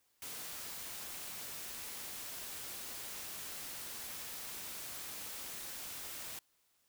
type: noise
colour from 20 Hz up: white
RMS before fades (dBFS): -45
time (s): 0.22-6.39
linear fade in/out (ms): 2
effects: white hiss -75 dBFS RMS until 6.88 s